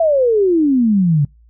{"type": "exponential sweep", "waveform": "sine", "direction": "down", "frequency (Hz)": [678, 138.59], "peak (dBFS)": -10, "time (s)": [0, 1.25], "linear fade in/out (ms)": 5, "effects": ["noise-tail reverb RT60 0.2 s tail -26 dB re dry", "added 57 Hz sine -45 dBFS peak until 1.49 s"]}